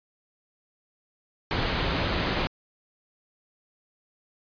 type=low-pass noise; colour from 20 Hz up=pink; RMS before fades=-27 dBFS; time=1.51-2.47 s; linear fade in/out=0 ms; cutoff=4600 Hz; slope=48 dB/octave; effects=resampled to 11025 Hz